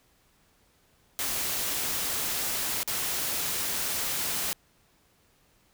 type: noise with dropouts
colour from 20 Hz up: white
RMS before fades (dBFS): -30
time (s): 1.19-4.53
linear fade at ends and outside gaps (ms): 0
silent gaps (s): 2.831-2.876
effects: pink hiss -65 dBFS RMS until 5.73 s